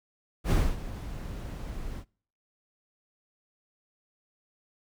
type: noise with ADSR envelope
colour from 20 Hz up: brown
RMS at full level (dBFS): -21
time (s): 0.44-2.05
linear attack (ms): 71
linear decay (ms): 250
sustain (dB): -16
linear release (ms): 71
effects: noise-tail reverb RT60 0.5 s tail -26 dB re dry